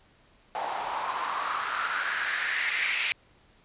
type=noise with band-pass filter sweep; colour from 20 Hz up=white; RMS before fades=-30 dBFS; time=0.55-3.12 s; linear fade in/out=0 ms; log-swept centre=770 to 2400 Hz; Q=4.4; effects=pink hiss -61 dBFS RMS until 3.64 s + resampled to 8000 Hz